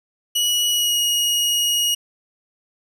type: tone with pitch glide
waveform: sawtooth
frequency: 2924 to 2884 Hz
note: F#7 to F#7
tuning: -21 to -45 cents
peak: -14 dBFS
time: 0.35-1.95 s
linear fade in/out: 10 ms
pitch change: -24 cents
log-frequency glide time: 0.69-1 s
effects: none